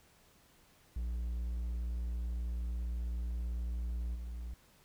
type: tone with level steps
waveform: triangle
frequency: 59.1 Hz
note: A#1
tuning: 24 cents sharp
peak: -32 / -37 dBFS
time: 0.96-4.54 s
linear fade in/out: 5 ms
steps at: 4.14 s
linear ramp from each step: 20 ms
effects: pink hiss -65 dBFS RMS until 4.84 s